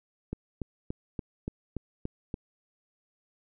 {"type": "click train", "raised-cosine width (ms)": 3, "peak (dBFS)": -20, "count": 8, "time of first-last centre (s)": [0.33, 2.341], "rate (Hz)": 3.48, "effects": []}